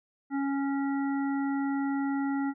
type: harmonic tone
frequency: 276.9 Hz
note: C#4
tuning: 2 cents flat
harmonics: 1 / 3 / 5 / 7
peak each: -27 / -37 / -41 / -44 dBFS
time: 0.3-2.54 s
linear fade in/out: 50 ms
effects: none